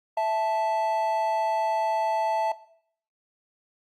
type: tone pair together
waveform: triangle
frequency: 659.3 / 875.5 Hz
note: E5 / A5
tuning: 0 / -9 cents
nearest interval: perfect fourth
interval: 491 cents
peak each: -23 dBFS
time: 0.17-2.52 s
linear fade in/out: 5 ms
effects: noise-tail reverb RT60 0.6 s tail -17 dB re dry + Opus 48 kbps